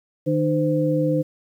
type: tone cluster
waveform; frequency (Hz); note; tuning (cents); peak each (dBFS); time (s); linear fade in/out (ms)
sine; 153.7 / 303.6 / 513; D#3 / D#4 / C5; -21 / -42 / -34; -22; 0.26-1.23; 20
effects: 9-bit